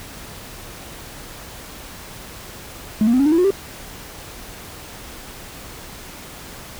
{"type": "tone with pitch steps", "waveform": "triangle", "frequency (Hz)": [214.6, 234, 255.2, 278.3, 303.5, 331, 360.9, 393.6], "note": ["A3", "A#3", "C4", "C#4", "D#4", "E4", "F#4", "G4"], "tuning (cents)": [-43, 7, -43, 7, -43, 7, -43, 7], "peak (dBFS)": -9, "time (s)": [3.01, 3.506], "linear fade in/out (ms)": 2, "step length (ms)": 62, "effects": ["tanh soft clip ceiling -8 dBFS", "pink hiss -37 dBFS RMS until 6.79 s"]}